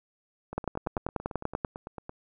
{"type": "two click trains", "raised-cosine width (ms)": 1, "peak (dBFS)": [-14, -24], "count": [12, 15], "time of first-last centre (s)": [[0.58, 1.648], [0.53, 2.094]], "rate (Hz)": [10.3, 8.95], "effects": []}